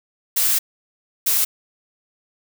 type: noise bursts at uneven times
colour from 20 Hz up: blue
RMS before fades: -18 dBFS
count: 2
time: 0.36-0.59 / 1.26-1.45 s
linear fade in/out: 10 ms
effects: none